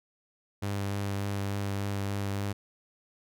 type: tone with vibrato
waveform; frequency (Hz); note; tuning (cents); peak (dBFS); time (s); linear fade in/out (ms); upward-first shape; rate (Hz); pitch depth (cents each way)
sawtooth; 99.9; G2; +33; -26; 0.62-2.53; 10; triangle; 3.4; 15
effects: none